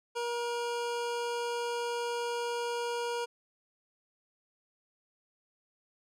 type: tone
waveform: 25% pulse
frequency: 475.2 Hz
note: A#4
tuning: 33 cents sharp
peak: -28 dBFS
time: 0.15-3.26 s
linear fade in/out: 20 ms
effects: low-pass 9000 Hz 12 dB/octave